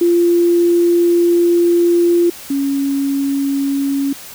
sine tone pair in turn, 345.2 / 277.2 Hz, F4 / C#4, -20 / 0 cents, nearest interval major third, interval 380 cents, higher first, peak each -9 / -14 dBFS, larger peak first, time 0.01-2.3 / 2.5-4.13 s, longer first, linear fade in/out 5 ms, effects white hiss -34 dBFS RMS until 4.34 s

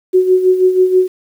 sine tone with tremolo, 370 Hz, F#4, in tune, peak -5 dBFS, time 0.13-1.08 s, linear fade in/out 20 ms, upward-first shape sine, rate 6.2 Hz, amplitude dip 65%, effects 7-bit

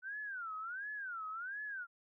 sine tone with vibrato, 1474 Hz, F#6, 7 cents flat, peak -40 dBFS, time 0.02-1.87 s, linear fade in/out 50 ms, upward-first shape sine, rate 1.4 Hz, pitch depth 260 cents each way, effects none

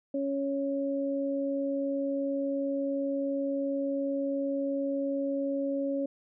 sine tone pair together, 277.2 / 554.4 Hz, C#4 / C#5, 0 / 0 cents, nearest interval octave, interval 1200 cents, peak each -30 / -31 dBFS, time 0.14-6.06 s, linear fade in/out 5 ms, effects none

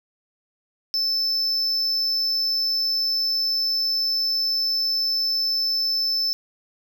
triangle tone, 5274 Hz, E8, in tune, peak -19 dBFS, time 0.94-6.33 s, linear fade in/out 0 ms, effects none

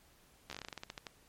slowing click train, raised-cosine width 0.2 ms, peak -25 dBFS, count 15, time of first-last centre 0.5-1.068 s, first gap 13 ms, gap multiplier 1.16, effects pink hiss -65 dBFS RMS until 1.28 s + MP3 64 kbps

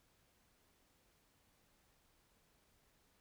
silence, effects pink hiss -74 dBFS RMS until 3.2 s

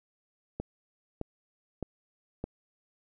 click train, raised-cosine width 2 ms, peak -20 dBFS, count 4, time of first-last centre 0.6-2.44 s, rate 1.63 Hz, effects none

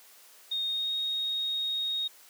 sine tone with pitch glide, 3701 to 3738 Hz, A#7 to A#7, -13 to +4 cents, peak -28 dBFS, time 0.51-2.08 s, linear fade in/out 10 ms, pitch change +17 cents, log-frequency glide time 0.66-0.94 s, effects white hiss -55 dBFS RMS until 2.29 s + high-pass 400 Hz 12 dB/octave

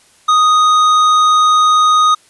sine tone with hard clipping, 1244.5 Hz, D#6, in tune, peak -9 dBFS, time 0.28-2.15 s, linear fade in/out 10 ms, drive 9 dB, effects white hiss -49 dBFS RMS until 2.29 s + resampled to 24000 Hz

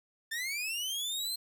sawtooth linear sweep, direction up, 1760 to 4186 Hz, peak -30 dBFS, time 0.31-1.36 s, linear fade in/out 10 ms, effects 10-bit

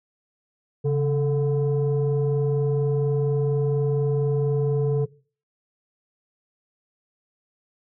sine tone pair together, 138.59 / 440 Hz, C#3 / A4, 0 / 0 cents, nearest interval octave + minor sixth, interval 2000 cents, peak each -19 / -21 dBFS, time 0.84-5.06 s, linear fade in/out 20 ms, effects noise-tail reverb RT60 0.4 s tail -20 dB re dry + tanh soft clip ceiling -16 dBFS

